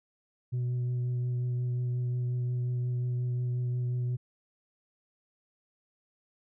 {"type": "tone with vibrato", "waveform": "sine", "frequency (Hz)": 123.47, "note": "B2", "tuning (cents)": 0, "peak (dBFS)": -25, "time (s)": [0.52, 4.17], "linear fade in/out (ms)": 20, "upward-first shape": "triangle", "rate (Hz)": 5.6, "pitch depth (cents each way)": 14, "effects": ["tanh soft clip ceiling -27 dBFS"]}